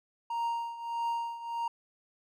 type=tone with tremolo; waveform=triangle; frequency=932.3 Hz; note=A#5; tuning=in tune; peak=-26 dBFS; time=0.3-1.68 s; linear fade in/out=5 ms; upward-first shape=triangle; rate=1.6 Hz; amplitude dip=80%; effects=none